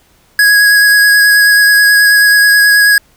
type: tone with vibrato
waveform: square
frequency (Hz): 1661.2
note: G#6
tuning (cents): 0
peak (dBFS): -5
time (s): 0.39-2.98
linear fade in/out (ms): 2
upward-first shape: sine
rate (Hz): 9.3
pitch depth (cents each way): 13
effects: pink hiss -50 dBFS RMS until 3.16 s